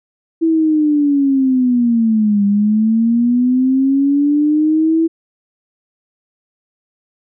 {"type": "linear two-way sweep", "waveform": "sine", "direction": "down then up", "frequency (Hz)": [329.6, 200, 329.6], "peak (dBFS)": -10, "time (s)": [0.41, 5.08], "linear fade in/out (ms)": 20, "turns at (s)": 2.45, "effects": []}